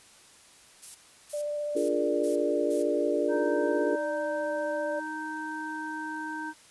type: noise bursts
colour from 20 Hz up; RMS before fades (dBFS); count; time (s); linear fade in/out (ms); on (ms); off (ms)
violet; -39; 5; 0.82-2.83; 10; 130; 340
type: tone with vibrato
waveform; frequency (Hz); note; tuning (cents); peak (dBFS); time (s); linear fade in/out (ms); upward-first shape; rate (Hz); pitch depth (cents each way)
sine; 590; D5; +8; -29; 1.33-5; 10; triangle; 15; 12
type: chord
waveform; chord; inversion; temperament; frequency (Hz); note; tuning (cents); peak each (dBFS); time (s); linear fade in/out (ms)
sine; Bb dominant seventh; first; equal; 293.7 / 349.2 / 415.3 / 466.2; D4 / F4 / Ab4 / Bb4; 0 / 0 / 0 / 0; -31; 1.75-3.96; 10
type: harmonic tone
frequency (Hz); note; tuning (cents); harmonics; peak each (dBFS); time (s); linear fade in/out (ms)
311.1; D#4; 0; 1 / 3 / 5; -37 / -37 / -37; 3.28-6.54; 50
effects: white hiss -55 dBFS RMS until 6.7 s + resampled to 24000 Hz